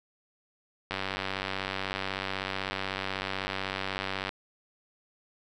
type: click train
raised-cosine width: 0.3 ms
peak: -15 dBFS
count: 326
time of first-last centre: 0.91-4.292 s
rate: 96.1 Hz
effects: none